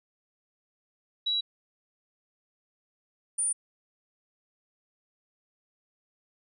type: tone pair in turn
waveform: sine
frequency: 3899 / 9273 Hz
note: B7 / D9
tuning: -23 / -23 cents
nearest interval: octave + minor third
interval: 1500 cents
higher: second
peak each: -25 dBFS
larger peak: neither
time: 1.26-1.41 / 3.38-3.53 s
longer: neither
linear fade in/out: 10 ms
effects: none